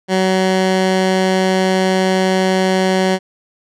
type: tone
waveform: 15% pulse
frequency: 187.9 Hz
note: F#3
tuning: 27 cents sharp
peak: -6 dBFS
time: 0.08-3.19 s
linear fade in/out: 50 ms
effects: low-pass 7000 Hz 12 dB/octave